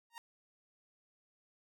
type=tone with exponential growth; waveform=sawtooth; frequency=930 Hz; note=A#5; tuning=4 cents flat; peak=-38 dBFS; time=0.1-0.18 s; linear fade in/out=1 ms; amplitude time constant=17 ms; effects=none